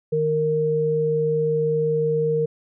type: tone pair together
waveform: sine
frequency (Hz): 155 / 462.7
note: D#3 / A#4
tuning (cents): -6 / -13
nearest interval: octave + perfect fifth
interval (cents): 1893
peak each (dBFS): -25 / -19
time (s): 0.12-2.46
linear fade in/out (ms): 10
effects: none